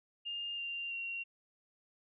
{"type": "tone with pitch steps", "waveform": "sine", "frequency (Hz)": [2815, 2783, 2751], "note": ["F7", "F7", "F7"], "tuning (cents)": [13, -7, -27], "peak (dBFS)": -37, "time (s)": [0.25, 1.24], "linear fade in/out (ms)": 20, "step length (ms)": 330, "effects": []}